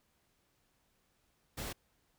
pink noise, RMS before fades -41 dBFS, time 1.57-1.73 s, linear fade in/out 10 ms, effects pink hiss -75 dBFS RMS until 2.18 s

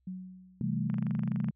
sine tone with exponential decay, 185 Hz, F#3, in tune, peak -34 dBFS, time 0.07-0.95 s, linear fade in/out 5 ms, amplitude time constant 190 ms
sine chord, A minor seventh, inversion first, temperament equal, 130.81 / 164.81 / 196 / 220 Hz, C3 / E3 / G3 / A3, 0 / 0 / 0 / 0 cents, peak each -34 dBFS, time 0.61-1.51 s, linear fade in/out 2 ms
click train, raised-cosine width 0.5 ms, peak -31 dBFS, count 15, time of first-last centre 0.9-1.486 s, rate 23.9 Hz
effects added 64 Hz sine -70 dBFS peak until 1.55 s

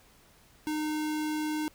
square tone, 306.1 Hz, D#4, 28 cents flat, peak -30 dBFS, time 0.67-1.68 s, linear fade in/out 0 ms, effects pink hiss -60 dBFS RMS until 1.74 s

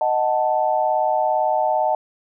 sine chord, D# diminished, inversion none, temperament equal, 622.3 / 740 / 880 Hz, D#5 / F#5 / A5, 0 / 0 / 0 cents, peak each -21 dBFS, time 0.01-1.95 s, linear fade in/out 2 ms, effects none

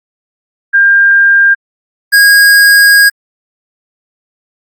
sine / square tone pair in turn, 1600 / 1637.4 Hz, G6 / G#6, +35 / -25 cents, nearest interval unison, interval 40 cents, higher second, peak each -3 dBFS, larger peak neither, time 0.73-1.55 / 2.12-3.1 s, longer second, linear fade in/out 20 ms, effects Opus 48 kbps

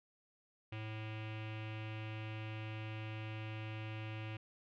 square tone with low-pass filter, 109 Hz, A2, 16 cents flat, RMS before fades -44 dBFS, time 0.72-4.37 s, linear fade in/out 5 ms, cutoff 2700 Hz, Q 4.4, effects none

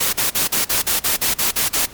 white noise bursts, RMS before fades -18 dBFS, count 11, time 0-1.86 s, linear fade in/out 10 ms, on 130 ms, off 43 ms, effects pink hiss -40 dBFS RMS until 1.93 s + MP3 96 kbps

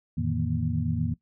sine tone cluster, 87.8 / 113.8 / 153 / 161.2 / 235.7 Hz, F2 / A#2 / D#3 / E3 / A#3, +10 / -41 / -29 / -38 / +19 cents, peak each -31 dBFS, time 0.17-1.14 s, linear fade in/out 10 ms, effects noise-tail reverb RT60 0.1 s tail -17 dB re dry

